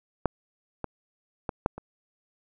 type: clicks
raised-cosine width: 1 ms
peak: -8 / -17 / -15 / -8 / -24 dBFS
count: 5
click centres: 0.257 / 0.843 / 1.492 / 1.661 / 1.78 s
effects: none